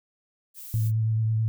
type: noise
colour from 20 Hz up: violet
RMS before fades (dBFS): -41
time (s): 0.54-0.92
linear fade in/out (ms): 50
type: tone with vibrato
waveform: sine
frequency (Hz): 110.7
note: A2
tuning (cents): +11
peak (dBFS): -21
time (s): 0.74-1.48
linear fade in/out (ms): 0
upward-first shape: sine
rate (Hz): 9.2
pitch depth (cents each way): 19
effects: none